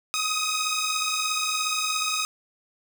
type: beating tone pair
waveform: 10% pulse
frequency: 1250 / 1267 Hz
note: D#6 / D#6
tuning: +8 / +31 cents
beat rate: 17 Hz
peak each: -19 dBFS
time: 0.14-2.25 s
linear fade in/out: 0 ms
effects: none